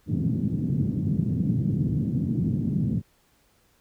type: band-pass noise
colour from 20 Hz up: pink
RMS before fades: -25 dBFS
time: 0.06-3.02 s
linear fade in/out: 50 ms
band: 110 to 240 Hz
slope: 24 dB/octave
effects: pink hiss -64 dBFS RMS until 3.8 s